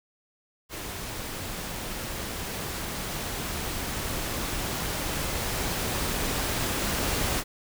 pink noise with level ramp, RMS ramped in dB -36 to -27 dBFS, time 0.69-7.44 s, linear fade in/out 50 ms, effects none

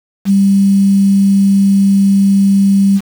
sine tone with quantisation, 197 Hz, G3, 9 cents sharp, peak -6 dBFS, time 0.25-3.01 s, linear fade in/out 50 ms, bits 5, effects none

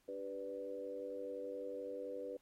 harmonic tone with a mistuned harmonic, 97.8 Hz, G2, 4 cents flat, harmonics 3 / 4 / 5 / 6, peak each -51 / -50 / -43 / -51 dBFS, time 0.08-2.37 s, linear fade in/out 5 ms, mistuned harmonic 5, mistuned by +22 cents, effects pink hiss -75 dBFS RMS until 2.41 s + AAC 48 kbps

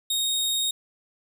sawtooth tone, 3729 Hz, A#7, in tune, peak -20 dBFS, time 0.1-0.71 s, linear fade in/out 5 ms, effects none

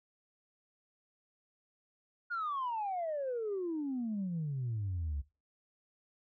sine exponential sweep, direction down, 1453 to 67.7 Hz, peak -32 dBFS, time 2.3-5.22 s, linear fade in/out 20 ms, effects noise-tail reverb RT60 0.3 s tail -20 dB re dry + tanh soft clip ceiling -30 dBFS

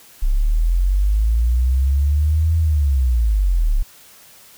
sine linear two-way sweep, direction up then down, 32.12 to 82.41 to 32.12 Hz, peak -13 dBFS, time 0.22-3.83 s, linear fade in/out 10 ms, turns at 2.57 s, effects white hiss -46 dBFS RMS until 4.57 s

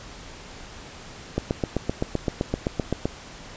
click train, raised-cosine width 2 ms, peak -9 dBFS, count 14, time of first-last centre 1.38-3.055 s, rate 7.76 Hz, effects pink hiss -42 dBFS RMS until 3.56 s + resampled to 16000 Hz

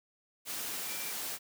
sine tone in noise, 2349 Hz, D7, in tune, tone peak -45 dBFS, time 0.85-1.14 s, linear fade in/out 50 ms, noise white, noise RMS -38 dBFS, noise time 0.45-1.39 s, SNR -10 dB, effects high-pass 150 Hz 12 dB/octave

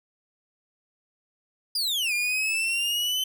40% pulse exponential two-way sweep, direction down then up, 5000 to 2395 to 3066 Hz, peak -23 dBFS, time 1.75-3.24 s, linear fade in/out 5 ms, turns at 2.13 s, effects none

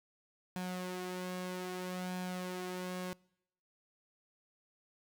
sawtooth tone with flanger, 182.3 Hz, F#3, 25 cents flat, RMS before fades -40 dBFS, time 0.56-3.13 s, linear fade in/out 0 ms, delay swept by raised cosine 1.2 to 3.7 ms, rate 0.62 Hz, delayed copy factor +0.5, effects noise-tail reverb RT60 0.8 s tail -25 dB re dry

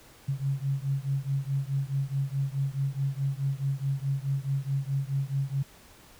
sine beating tone pair, 135.4 / 140.1 Hz, C#3 / C#3, -40 / +19 cents, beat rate 4.7 Hz, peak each -29 / -30 dBFS, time 0.28-5.63 s, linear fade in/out 10 ms, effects pink hiss -54 dBFS RMS until 6.19 s

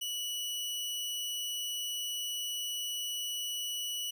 sawtooth tone, 2945 Hz, F#7, 9 cents flat, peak -31 dBFS, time 0.01-4.11 s, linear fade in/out 10 ms, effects 12-bit

